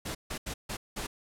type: noise bursts at uneven times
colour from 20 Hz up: pink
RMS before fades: -36 dBFS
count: 5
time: 0.05-0.15 / 0.3-0.38 / 0.46-0.54 / 0.69-0.77 / 0.96-1.07 s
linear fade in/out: 10 ms
effects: low-pass 12000 Hz 12 dB/octave